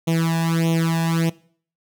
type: tone with flanger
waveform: sawtooth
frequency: 164.81 Hz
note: E3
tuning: in tune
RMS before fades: -20 dBFS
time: 0.07-1.3 s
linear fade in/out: 10 ms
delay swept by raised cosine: 0.31 to 1.17 ms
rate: 1.6 Hz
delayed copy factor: +1
effects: noise-tail reverb RT60 0.5 s tail -21 dB re dry